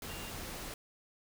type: tone in noise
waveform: sine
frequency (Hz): 2791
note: F7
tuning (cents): -2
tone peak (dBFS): -50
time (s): 0.09-0.3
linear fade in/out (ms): 2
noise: pink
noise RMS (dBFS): -43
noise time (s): 0.02-0.74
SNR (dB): -10
effects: none